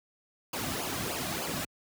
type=noise with flanger; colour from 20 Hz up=pink; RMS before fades=-34 dBFS; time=0.53-1.65 s; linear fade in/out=5 ms; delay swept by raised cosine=0.51 to 2.31 ms; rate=3.3 Hz; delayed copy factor=-0.75; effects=high-pass 60 Hz 12 dB/octave